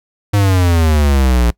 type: exponential sweep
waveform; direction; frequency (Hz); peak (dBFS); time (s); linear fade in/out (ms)
square; down; 103.83 to 57.5; -10; 0.33-1.51; 10
effects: noise-tail reverb RT60 0.1 s tail -22 dB re dry